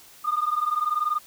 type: tone pair together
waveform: sine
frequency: 1208.6 / 1229 Hz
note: D6 / D#6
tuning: +49 / -22 cents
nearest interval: unison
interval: 29 cents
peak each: -24 dBFS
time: 0.24-1.19 s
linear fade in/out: 20 ms
effects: tanh soft clip ceiling -16 dBFS + white hiss -50 dBFS RMS until 1.26 s